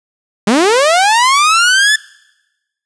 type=linear sweep; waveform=sawtooth; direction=up; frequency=190.7 to 1760 Hz; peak=-4 dBFS; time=0.47-1.96 s; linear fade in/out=5 ms; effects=noise-tail reverb RT60 1.0 s tail -23 dB re dry + resampled to 22050 Hz